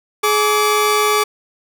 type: tone pair together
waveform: sawtooth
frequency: 421.2 / 1157.4 Hz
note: G#4 / D6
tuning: +24 / -26 cents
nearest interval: octave + perfect fourth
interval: 1750 cents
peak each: -12 dBFS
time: 0.23-1.24 s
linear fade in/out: 10 ms
effects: none